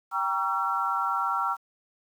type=chord; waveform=sine; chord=G diminished seventh; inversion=none; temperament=just; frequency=784 / 940.8 / 1128.9 / 1354.7 Hz; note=G5 / Bb5 / Db6 / Fb6; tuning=0 / +16 / +31 / +47 cents; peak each=-32 / -31 / -32 / -27 dBFS; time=0.11-1.57 s; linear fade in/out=50 ms; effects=9-bit